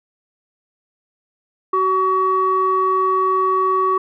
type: tone with low-pass filter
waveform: square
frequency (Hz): 376.9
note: F#4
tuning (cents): +32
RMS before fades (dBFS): -17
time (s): 1.73-3.98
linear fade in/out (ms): 5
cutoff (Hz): 1100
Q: 6.1
effects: none